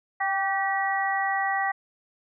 harmonic tone with a mistuned harmonic, 385.7 Hz, G4, 28 cents flat, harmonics 2 / 3 / 4 / 5, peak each -26 / -32 / -36 / -27 dBFS, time 0.2-1.72 s, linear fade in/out 10 ms, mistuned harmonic 2, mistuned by +29 cents, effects none

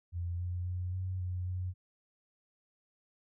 sine tone with pitch steps, 86.8 / 89 / 90 / 92.8 / 90.4 / 91.3 Hz, F2 / F2 / F#2 / F#2 / F#2 / F#2, -10 / +33 / -47 / +6 / -40 / -23 cents, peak -33 dBFS, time 0.12-1.74 s, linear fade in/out 50 ms, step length 270 ms, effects none

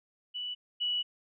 sine tone pair in turn, 2960 / 2943 Hz, F#7 / F#7, 0 / -10 cents, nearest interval unison, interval 10 cents, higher first, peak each -34 / -28 dBFS, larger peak second, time 0.34-0.55 / 0.8-1.03 s, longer second, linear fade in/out 20 ms, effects none

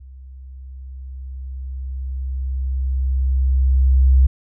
sine tone with level ramp, 65.41 Hz, C2, in tune, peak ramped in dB -37 to -8 dBFS, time 0-4.27 s, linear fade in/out 10 ms, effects none

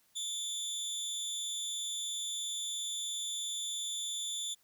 25% pulse tone with amplitude modulation, 3520 Hz, A7, in tune, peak -29 dBFS, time 0.15-4.55 s, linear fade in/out 20 ms, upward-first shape sine, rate 283 Hz, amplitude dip 55%, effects white hiss -70 dBFS RMS until 4.63 s

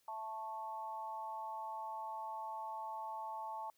harmonic tone, 220 Hz, A3, in tune, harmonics 3 / 4 / 5, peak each -51 / -42 / -49 dBFS, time 0.08-3.7 s, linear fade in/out 2 ms, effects white hiss -75 dBFS RMS until 3.77 s

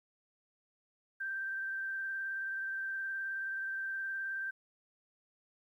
sine tone with vibrato, 1568 Hz, G6, in tune, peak -35 dBFS, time 1.2-4.51 s, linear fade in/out 10 ms, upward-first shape sine, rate 19 Hz, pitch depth 17 cents each way, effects 12-bit

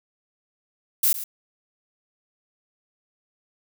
violet noise with echo, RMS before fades -19 dBFS, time 1.03-1.13 s, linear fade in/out 5 ms, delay 110 ms, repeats 1, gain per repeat -13 dB, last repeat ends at 1.24 s, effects none

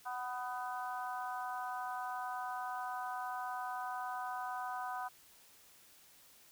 harmonic tone with a mistuned harmonic, 248.8 Hz, B3, 13 cents sharp, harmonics 3 / 4 / 5 / 6, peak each -41 / -43 / -45 / -47 dBFS, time 0.05-5.09 s, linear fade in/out 20 ms, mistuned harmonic 6, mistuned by +17 cents, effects white hiss -62 dBFS RMS until 6.51 s

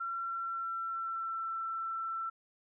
sine tone with pitch glide, 1361 to 1338.4 Hz, F6 to E6, -45 to +26 cents, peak -34 dBFS, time 0-2.3 s, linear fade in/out 10 ms, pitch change -29 cents, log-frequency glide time 0.12-1.45 s, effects none

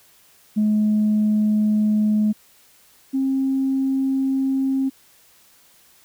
sine tone pair in turn, 212.5 / 267.7 Hz, G#3 / C4, +40 / +40 cents, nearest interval major third, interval 400 cents, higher second, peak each -14 / -17 dBFS, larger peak first, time 0.56-2.33 / 3.13-4.9 s, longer neither, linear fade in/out 20 ms, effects tanh soft clip ceiling -12 dBFS + white hiss -54 dBFS RMS until 6.04 s

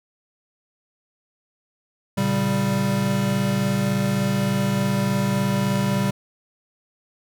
square chord, G diminished, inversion first, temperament equal with one note detuned, 116.54 / 139.96 / 196 Hz, Bb2 / Db3 / G3, 0 / +17 / 0 cents, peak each -28 / -26 / -22 dBFS, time 2.17-6.11 s, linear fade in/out 10 ms, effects none

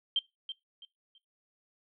sine tone with echo, 3150 Hz, G7, 8 cents sharp, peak -24 dBFS, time 0.16-0.19 s, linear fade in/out 2 ms, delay 330 ms, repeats 3, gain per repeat -11 dB, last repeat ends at 1.18 s, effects noise-tail reverb RT60 0.2 s tail -20 dB re dry

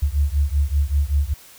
sine beating tone pair, 69.4 / 74.6 Hz, C#2 / D2, +3 / +28 cents, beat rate 5.2 Hz, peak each -19 / -20 dBFS, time 0.02-1.34 s, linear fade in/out 10 ms, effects white hiss -46 dBFS RMS until 1.58 s

